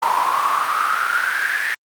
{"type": "noise with high-pass filter sweep", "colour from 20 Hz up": "brown", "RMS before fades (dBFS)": -19, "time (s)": [0.02, 1.75], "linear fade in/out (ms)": 10, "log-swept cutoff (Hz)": [940, 1800], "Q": 9.3, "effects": ["Opus 48 kbps"]}